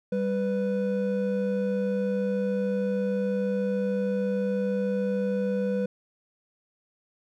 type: tone pair together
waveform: triangle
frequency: 196.4 / 495.6 Hz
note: G3 / B4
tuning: +4 / +6 cents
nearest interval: octave + major third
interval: 1602 cents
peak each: -25 dBFS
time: 0.12-5.86 s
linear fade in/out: 5 ms
effects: none